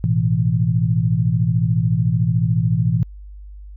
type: chord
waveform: sine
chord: A suspended second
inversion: none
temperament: just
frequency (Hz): 110 / 123.75 / 165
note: A2 / B2 / E3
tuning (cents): 0 / +4 / +2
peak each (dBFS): -19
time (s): 0.04-3.03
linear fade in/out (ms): 0
effects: added 50 Hz sine -34 dBFS peak until 3.76 s